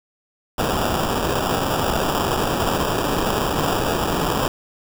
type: noise with sample-and-hold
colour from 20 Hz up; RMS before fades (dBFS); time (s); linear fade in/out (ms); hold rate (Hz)
white; -21; 0.58-4.48; 2; 2100
effects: none